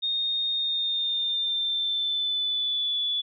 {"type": "tone with pitch glide", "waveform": "sine", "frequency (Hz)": [3690, 3443], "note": ["A#7", "A7"], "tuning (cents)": [-18, -38], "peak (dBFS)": -24, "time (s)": [0.02, 3.22], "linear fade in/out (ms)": 20, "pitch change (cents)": -120, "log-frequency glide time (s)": [0.52, 2.97], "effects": []}